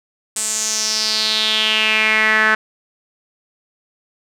sawtooth tone with band-pass filter sweep, 217.3 Hz, A3, 21 cents flat, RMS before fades -17 dBFS, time 0.36-2.55 s, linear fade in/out 5 ms, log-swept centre 8200 to 1600 Hz, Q 4.6, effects none

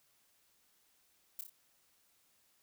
violet noise with echo, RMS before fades -41 dBFS, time 1.39-1.41 s, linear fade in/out 2 ms, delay 29 ms, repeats 3, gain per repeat -5 dB, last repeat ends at 1.497 s, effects white hiss -72 dBFS RMS until 2.62 s

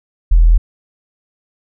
sine tone, 41.2 Hz, E1, in tune, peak -4 dBFS, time 0.31-0.58 s, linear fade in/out 10 ms, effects tanh soft clip ceiling 0 dBFS

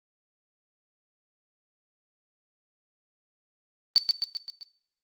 sine tone with echo, 4543 Hz, C#8, 42 cents sharp, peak -12 dBFS, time 3.96-3.98 s, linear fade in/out 0 ms, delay 130 ms, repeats 5, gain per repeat -5 dB, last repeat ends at 4.63 s, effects noise-tail reverb RT60 0.6 s tail -18 dB re dry + Opus 24 kbps

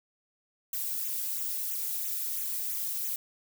violet noise with flanger, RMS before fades -33 dBFS, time 0.73-3.16 s, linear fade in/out 2 ms, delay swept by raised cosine 0.2 to 2.3 ms, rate 3 Hz, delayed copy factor -0.95, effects none

